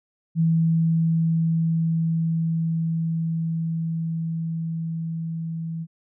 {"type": "tone with level ramp", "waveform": "sine", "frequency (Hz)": 163.7, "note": "E3", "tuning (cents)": -12, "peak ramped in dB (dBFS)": [-16, -27], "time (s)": [0.35, 5.87], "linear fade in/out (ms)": 50, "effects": []}